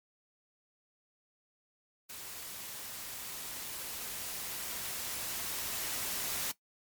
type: noise with level ramp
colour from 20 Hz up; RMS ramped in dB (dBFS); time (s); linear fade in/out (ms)
white; -45 to -35; 2.09-6.52; 10
effects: noise-tail reverb RT60 0.1 s tail -17 dB re dry + MP3 96 kbps